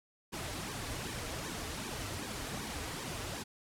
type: noise with flanger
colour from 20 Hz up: pink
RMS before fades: -40 dBFS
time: 0.32-3.44 s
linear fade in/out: 20 ms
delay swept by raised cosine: 1.4 to 5.7 ms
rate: 2.6 Hz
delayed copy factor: -0.8
effects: low-pass 11000 Hz 12 dB/octave